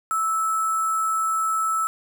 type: tone with sample-and-hold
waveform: sine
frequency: 1311 Hz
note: E6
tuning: 10 cents flat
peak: -20 dBFS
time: 0.11-1.87 s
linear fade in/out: 0 ms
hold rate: 8820 Hz
effects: none